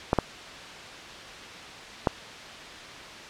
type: clicks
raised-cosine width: 1 ms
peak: -6 dBFS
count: 3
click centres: 0.131 / 0.187 / 2.072 s
effects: white hiss -41 dBFS RMS until 3.29 s + low-pass 4000 Hz 12 dB/octave